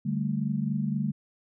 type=chord; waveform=sine; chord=D suspended fourth; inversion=none; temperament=equal; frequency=146.83 / 196 / 220 Hz; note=D3 / G3 / A3; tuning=0 / 0 / 0 cents; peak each=-30 dBFS; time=0.05-1.12 s; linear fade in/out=10 ms; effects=none